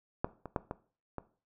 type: clicks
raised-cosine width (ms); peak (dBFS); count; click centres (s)
1; -15 / -27 / -16 / -22 / -23; 5; 0.245 / 0.457 / 0.562 / 0.711 / 1.183
effects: noise-tail reverb RT60 0.4 s tail -17 dB re dry